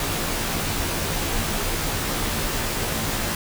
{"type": "noise with comb filter", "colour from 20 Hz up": "pink", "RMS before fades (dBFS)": -25, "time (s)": [0, 3.35], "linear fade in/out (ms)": 2, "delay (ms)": 16, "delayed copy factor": -0.7, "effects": []}